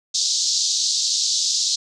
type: band-pass noise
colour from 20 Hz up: pink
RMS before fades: -21 dBFS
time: 0.14-1.76 s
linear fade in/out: 10 ms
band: 3900 to 7000 Hz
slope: 48 dB/octave
effects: none